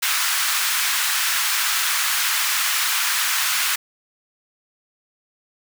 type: high-pass noise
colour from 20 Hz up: pink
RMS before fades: -21 dBFS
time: 0.02-3.76 s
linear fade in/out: 10 ms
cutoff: 1200 Hz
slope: 24 dB/octave
effects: none